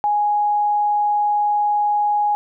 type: tone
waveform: sine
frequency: 830.6 Hz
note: G#5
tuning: in tune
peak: -15 dBFS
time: 0.04-2.35 s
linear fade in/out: 0 ms
effects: none